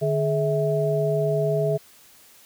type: tone cluster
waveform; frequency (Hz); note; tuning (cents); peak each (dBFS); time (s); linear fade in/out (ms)
sine; 149.6 / 421.2 / 650; D3 / G#4 / E5; +32 / +24 / -24; -24; 0.01-1.78; 20
effects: white hiss -52 dBFS RMS until 2.45 s